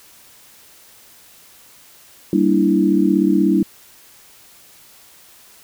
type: chord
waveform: sine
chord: E half-diminished seventh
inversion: first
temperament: equal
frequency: 196 / 233.1 / 293.7 / 329.6 Hz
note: G3 / Bb3 / D4 / E4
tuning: 0 / 0 / 0 / 0 cents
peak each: -17 / -22 / -17 / -17 dBFS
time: 2.33-3.63 s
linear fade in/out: 2 ms
effects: white hiss -47 dBFS RMS until 5.63 s